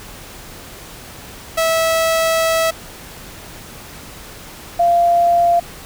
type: tone pair in turn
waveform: sawtooth / sine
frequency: 652 / 690.8 Hz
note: E5 / F5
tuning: -19 / -19 cents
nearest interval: minor second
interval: 100 cents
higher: second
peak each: -10 dBFS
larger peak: neither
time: 1.57-2.71 / 4.79-5.6 s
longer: first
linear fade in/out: 10 ms
effects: pink hiss -36 dBFS RMS until 5.85 s